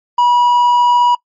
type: tone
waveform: triangle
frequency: 970 Hz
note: B5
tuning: 31 cents flat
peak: -6 dBFS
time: 0.18-1.15 s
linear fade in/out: 5 ms
effects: noise-tail reverb RT60 0.1 s tail -23 dB re dry + MP3 32 kbps